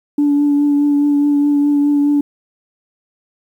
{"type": "tone with vibrato", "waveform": "sine", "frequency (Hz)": 289, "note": "D4", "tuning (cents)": -28, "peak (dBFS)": -9, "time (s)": [0.18, 2.21], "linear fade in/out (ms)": 5, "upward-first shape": "triangle", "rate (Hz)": 4.8, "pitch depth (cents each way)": 20, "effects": ["tanh soft clip ceiling -7 dBFS", "8-bit"]}